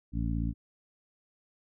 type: harmonic tone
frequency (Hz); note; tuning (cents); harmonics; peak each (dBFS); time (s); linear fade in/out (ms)
56.6; A1; +50; 1 / 2 / 3 / 4 / 5; -31 / -34 / -36 / -37 / -38; 0.12-0.54; 50
effects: none